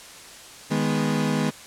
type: chord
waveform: 35% pulse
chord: G# minor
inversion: second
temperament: equal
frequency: 155.56 / 207.7 / 246.9 Hz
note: D#3 / G#3 / B3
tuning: 0 / 0 / 0 cents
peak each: -24 dBFS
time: 0.7-1.51 s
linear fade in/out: 20 ms
effects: white hiss -43 dBFS RMS until 1.66 s + low-pass 9000 Hz 12 dB/octave